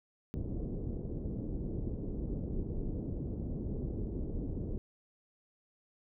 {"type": "low-pass noise", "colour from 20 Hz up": "pink", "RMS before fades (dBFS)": -37, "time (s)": [0.34, 4.78], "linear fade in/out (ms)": 0, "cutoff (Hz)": 410, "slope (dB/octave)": 24, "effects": []}